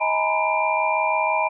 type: tone cluster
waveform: sine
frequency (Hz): 633 / 837 / 933 / 999 / 2377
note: D#5 / G#5 / A#5 / B5 / D7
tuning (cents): +30 / +13 / +1 / +20 / +20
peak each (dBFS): -25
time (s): 0-1.49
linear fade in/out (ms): 20
effects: none